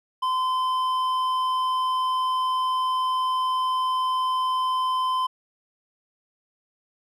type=tone with hard clipping; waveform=triangle; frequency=1027 Hz; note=C6; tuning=33 cents flat; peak=-23 dBFS; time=0.22-5.27 s; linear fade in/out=10 ms; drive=10 dB; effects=none